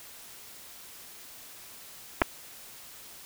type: clicks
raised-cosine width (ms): 0.5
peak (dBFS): -6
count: 2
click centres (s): 2.217 / 2.22
effects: white hiss -48 dBFS RMS until 3.25 s